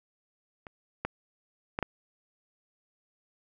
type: clicks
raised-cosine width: 0.5 ms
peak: -28 / -15 / -15 / -13 dBFS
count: 4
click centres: 0.668 / 1.05 / 1.789 / 1.827 s
effects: none